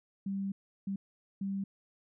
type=tone bursts at uneven times; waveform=sine; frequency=196 Hz; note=G3; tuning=in tune; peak=-32 dBFS; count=3; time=0.26-0.52 / 0.87-0.96 / 1.41-1.64 s; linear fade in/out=5 ms; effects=none